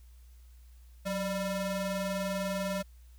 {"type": "ring-modulated tone", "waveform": "40% pulse", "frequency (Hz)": 392, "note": "G4", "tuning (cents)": 0, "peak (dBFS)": -27, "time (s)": [1.05, 2.83], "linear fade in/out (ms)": 20, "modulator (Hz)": 206, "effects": ["added 60 Hz sine -51 dBFS peak until 3.18 s", "white hiss -68 dBFS RMS until 3.18 s"]}